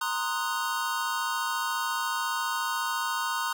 square chord, C half-diminished seventh, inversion third, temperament equal, 932.3 / 1046.5 / 1244.5 / 1480 Hz, Bb5 / C6 / Eb6 / Gb6, 0 / 0 / 0 / 0 cents, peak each -34 dBFS, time 0.01-3.53 s, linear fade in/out 5 ms, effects none

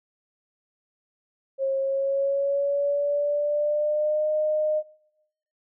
sine tone with pitch glide, 540 to 613.2 Hz, C#5 to D#5, -45 to -25 cents, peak -21 dBFS, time 1.58-4.83 s, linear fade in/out 50 ms, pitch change +220 cents, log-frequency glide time 1.79-4.3 s, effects noise-tail reverb RT60 0.9 s tail -21 dB re dry

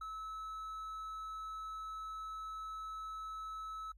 triangle tone, 1300 Hz, E6, 24 cents flat, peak -40 dBFS, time 0.01-3.92 s, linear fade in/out 5 ms, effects added 50 Hz sine -58 dBFS peak until 3.97 s + AAC 48 kbps

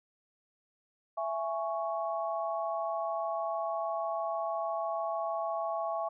sine chord, C# minor, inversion first, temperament just, 665.2 / 831.5 / 1108.7 Hz, E5 / G#5 / C#6, +16 / +2 / 0 cents, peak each -33 / -37 / -37 dBFS, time 1.17-6.09 s, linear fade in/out 10 ms, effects none

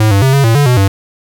square tone with pitch steps, 108.5 / 99 / 133.3 / 138.8 / 113.8 / 144.2 / 124.5 / 97.9 Hz, A2 / G2 / C3 / C#3 / A#2 / D3 / B2 / G2, -24 / +18 / +33 / +3 / -41 / -31 / +14 / -2 cents, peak -7 dBFS, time 0-0.88 s, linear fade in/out 5 ms, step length 110 ms, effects none

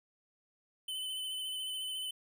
square tone with vibrato, 3035 Hz, F#7, 43 cents sharp, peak -37 dBFS, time 0.88-2.11 s, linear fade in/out 5 ms, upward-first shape triangle, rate 14 Hz, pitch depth 30 cents each way, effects none

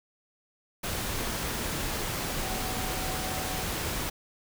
sine tone in noise, 749 Hz, F#5, 21 cents sharp, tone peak -39 dBFS, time 2.43-3.63 s, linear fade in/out 10 ms, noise pink, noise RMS -32 dBFS, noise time 0.83-4.1 s, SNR -10 dB, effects none

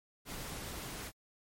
pink noise, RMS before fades -43 dBFS, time 0.25-1.12 s, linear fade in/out 50 ms, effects MP3 64 kbps

